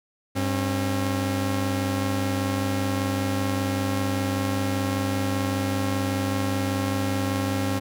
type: tone pair together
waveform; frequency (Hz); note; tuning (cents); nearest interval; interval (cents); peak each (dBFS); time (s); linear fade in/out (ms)
sawtooth; 98.37 / 270; G2 / C#4; +7 / -45; octave + perfect fourth; 1748; -22 / -22; 0.35-7.8; 20
effects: none